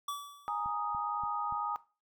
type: tone with exponential decay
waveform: square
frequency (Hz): 1149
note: D6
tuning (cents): -38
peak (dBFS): -33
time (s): 0.08-0.73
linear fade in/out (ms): 5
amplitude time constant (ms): 140
type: chord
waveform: sine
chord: Ab suspended second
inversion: none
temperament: equal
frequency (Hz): 830.6 / 932.3 / 1244.5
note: Ab5 / Bb5 / Eb6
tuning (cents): 0 / 0 / 0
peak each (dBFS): -37 / -38 / -35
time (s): 0.48-1.76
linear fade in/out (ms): 0
type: click train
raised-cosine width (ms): 5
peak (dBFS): -38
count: 4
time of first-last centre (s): 0.66-1.525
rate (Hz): 3.47
effects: noise-tail reverb RT60 0.3 s tail -17 dB re dry